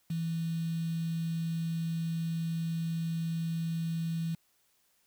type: tone with quantisation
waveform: sine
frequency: 164.81 Hz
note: E3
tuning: in tune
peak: -30 dBFS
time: 0.1-4.35 s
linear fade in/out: 5 ms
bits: 8
effects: white hiss -71 dBFS RMS until 5.06 s